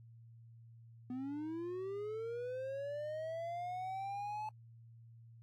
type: linear sweep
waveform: triangle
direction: up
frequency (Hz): 246.2 to 865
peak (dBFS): -37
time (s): 1.1-4.49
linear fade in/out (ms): 2
effects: added 115 Hz sine -55 dBFS peak until 5.42 s + AAC 64 kbps